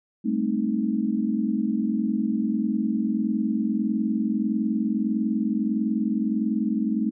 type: chord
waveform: sine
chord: A half-diminished seventh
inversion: third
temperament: equal with one note detuned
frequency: 200.1 / 220 / 261.6 / 311.1 Hz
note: G3 / A3 / C4 / Eb4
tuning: +36 / 0 / 0 / 0 cents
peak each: -29 / -24 / -29 / -29 dBFS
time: 0.24-7.11 s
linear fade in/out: 20 ms
effects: none